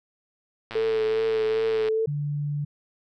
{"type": "click train", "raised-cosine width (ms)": 0.3, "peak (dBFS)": -19, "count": 135, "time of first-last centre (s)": [0.71, 1.885], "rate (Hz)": 114}
{"type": "tone with vibrato", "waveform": "sine", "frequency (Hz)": 440.8, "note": "A4", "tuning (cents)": 3, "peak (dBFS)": -21, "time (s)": [0.75, 2.06], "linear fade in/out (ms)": 5, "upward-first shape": "triangle", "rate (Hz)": 2.5, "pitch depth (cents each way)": 26}
{"type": "tone", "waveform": "sine", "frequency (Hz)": 146, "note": "D3", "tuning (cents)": -10, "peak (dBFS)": -25, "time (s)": [2.07, 2.65], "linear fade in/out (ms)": 10}
{"effects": []}